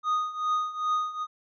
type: tone with tremolo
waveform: triangle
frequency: 1240 Hz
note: D#6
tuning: 6 cents flat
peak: -20 dBFS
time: 0.03-1.27 s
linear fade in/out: 50 ms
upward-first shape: triangle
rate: 2.5 Hz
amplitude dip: 85%
effects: resampled to 16000 Hz